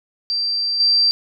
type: tone with level steps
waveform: sine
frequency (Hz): 4699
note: D8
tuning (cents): 0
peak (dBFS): -18 / -12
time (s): 0.3-1.11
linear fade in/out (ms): 0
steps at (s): 0.8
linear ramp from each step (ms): 2
effects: none